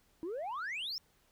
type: exponential sweep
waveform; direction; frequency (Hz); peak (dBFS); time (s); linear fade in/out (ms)
sine; up; 311.1 to 5588; -34; 0.23-0.98; 0
effects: tanh soft clip ceiling -35 dBFS + pink hiss -70 dBFS RMS until 1.31 s

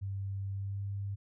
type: tone with pitch glide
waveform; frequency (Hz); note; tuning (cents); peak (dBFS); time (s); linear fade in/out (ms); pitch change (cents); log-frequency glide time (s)
sine; 98 to 99.6; G2 to G2; 0 to +28; -34; 0.01-1.16; 20; +28; 0.52-0.84
effects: none

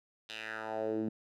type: tone with band-pass filter sweep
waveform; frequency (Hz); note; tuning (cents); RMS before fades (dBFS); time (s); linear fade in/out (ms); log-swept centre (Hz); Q
10% pulse; 110; A2; 0; -37; 0.29-1.09; 5; 3600 to 230; 2.9
effects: none

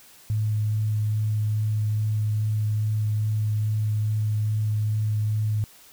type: tone with vibrato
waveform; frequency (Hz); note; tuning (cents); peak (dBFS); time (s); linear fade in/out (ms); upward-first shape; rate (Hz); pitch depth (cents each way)
sine; 107.1; A2; -46; -21; 0.3-5.64; 0; sine; 2.4; 10
effects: white hiss -51 dBFS RMS until 5.92 s

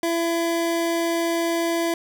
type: tone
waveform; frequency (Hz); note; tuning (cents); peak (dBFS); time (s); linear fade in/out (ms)
25% pulse; 335.7; E4; +32; -17; 0.03-1.94; 2
effects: none

